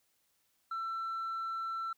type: tone with tanh clipping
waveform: sine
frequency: 1340 Hz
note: E6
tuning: 28 cents sharp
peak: -35 dBFS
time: 0.71-1.93 s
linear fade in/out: 5 ms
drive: 1 dB
effects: white hiss -75 dBFS RMS until 1.97 s